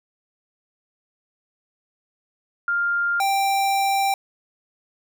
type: tone pair in turn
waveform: sine / square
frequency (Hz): 1400 / 785.7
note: F6 / G5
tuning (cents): +4 / +4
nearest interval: minor seventh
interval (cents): 1000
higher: first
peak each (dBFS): -19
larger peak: neither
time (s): 2.68-3.2 / 3.2-4.14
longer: second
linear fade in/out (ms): 2
effects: none